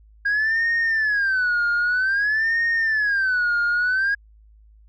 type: tone with vibrato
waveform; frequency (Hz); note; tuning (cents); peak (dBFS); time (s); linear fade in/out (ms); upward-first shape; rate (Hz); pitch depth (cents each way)
sine; 1619; G#6; -45; -16; 0.25-4.15; 10; sine; 0.52; 230
effects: tanh soft clip ceiling -16 dBFS + added 53 Hz sine -48 dBFS peak until 4.88 s